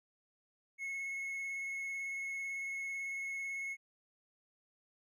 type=tone with vibrato; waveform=triangle; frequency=2183 Hz; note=C#7; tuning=27 cents flat; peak=-36 dBFS; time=0.78-3.77 s; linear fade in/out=50 ms; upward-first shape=sine; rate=18 Hz; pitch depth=13 cents each way; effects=none